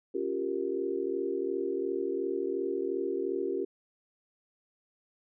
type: chord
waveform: sine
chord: G half-diminished seventh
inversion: second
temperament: equal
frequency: 277.2 / 349.2 / 392 / 466.2 Hz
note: Db4 / F4 / G4 / Bb4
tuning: 0 / 0 / 0 / 0 cents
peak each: -38 / -34 / -32 / -37 dBFS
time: 0.14-3.65 s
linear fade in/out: 10 ms
effects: none